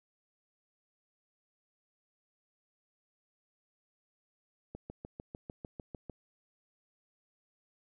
click train, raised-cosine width 2 ms, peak -29 dBFS, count 10, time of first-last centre 4.75-6.097 s, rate 6.68 Hz, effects none

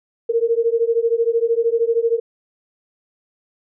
sine beating tone pair, 456.1 / 469.1 Hz, A#4 / A#4, -38 / +11 cents, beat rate 13 Hz, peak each -18 / -18 dBFS, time 0.29-2.2 s, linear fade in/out 10 ms, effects none

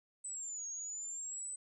sine exponential two-way sweep, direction down then up, 8110 to 6540 to 8110 Hz, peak -40 dBFS, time 0.24-1.56 s, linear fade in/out 10 ms, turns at 0.68 s, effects none

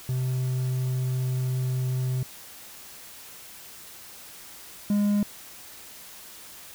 triangle tone pair in turn, 128.2 / 205.2 Hz, C3 / G#3, -35 / -21 cents, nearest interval minor sixth, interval 814 cents, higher second, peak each -22 / -18 dBFS, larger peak second, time 0.09-2.23 / 4.9-5.23 s, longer first, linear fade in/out 2 ms, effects white hiss -45 dBFS RMS until 6.74 s

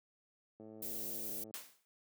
click train, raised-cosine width 2 ms, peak -38 dBFS, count 100, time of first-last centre 0.6-1.508 s, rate 109 Hz
violet noise, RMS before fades -42 dBFS, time 0.82-1.44 s, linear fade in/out 5 ms
white noise with exponential decay, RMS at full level -42 dBFS, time 1.54-1.85 s, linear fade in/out 0 ms, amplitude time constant 66 ms
effects high-pass 200 Hz 12 dB/octave

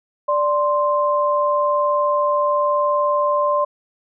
sine tone pair together, 587.3 / 1046.5 Hz, D5 / C6, 0 / 0 cents, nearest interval minor seventh, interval 1000 cents, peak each -18 dBFS, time 0.28-3.65 s, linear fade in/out 10 ms, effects none

